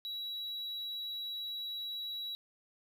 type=tone; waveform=triangle; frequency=3897 Hz; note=B7; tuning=24 cents flat; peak=-36 dBFS; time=0.05-2.35 s; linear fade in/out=0 ms; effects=none